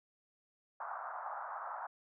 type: band-pass noise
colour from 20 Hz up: pink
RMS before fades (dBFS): -43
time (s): 0.8-1.87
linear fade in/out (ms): 5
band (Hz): 700 to 1400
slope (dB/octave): 48
effects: none